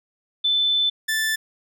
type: tone pair in turn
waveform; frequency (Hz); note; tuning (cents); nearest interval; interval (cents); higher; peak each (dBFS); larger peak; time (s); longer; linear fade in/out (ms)
sine / sawtooth; 3520 / 1760; A7 / A6; 0 / 0; octave; 1200; first; -17; neither; 0.44-0.9 / 1.08-1.36; first; 10
effects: none